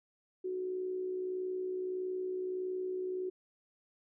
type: tone with amplitude modulation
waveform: sine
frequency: 370 Hz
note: F#4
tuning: in tune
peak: -32 dBFS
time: 0.44-3.3 s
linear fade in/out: 10 ms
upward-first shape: sine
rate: 61.6 Hz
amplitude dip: 40%
effects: none